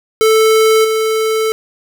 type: tone with level steps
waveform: square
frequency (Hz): 440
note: A4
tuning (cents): 0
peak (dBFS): -8 / -13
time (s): 0.21-1.52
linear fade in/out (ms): 0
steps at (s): 0.84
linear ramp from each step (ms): 10
effects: none